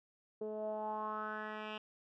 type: tone with low-pass filter sweep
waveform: 10% pulse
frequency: 214.3 Hz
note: A3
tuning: 45 cents flat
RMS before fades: -41 dBFS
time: 0.41-1.78 s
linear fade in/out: 5 ms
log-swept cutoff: 460 to 2800 Hz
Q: 4.9
effects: none